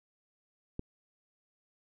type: click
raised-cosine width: 3 ms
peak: -23 dBFS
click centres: 0.794 s
effects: none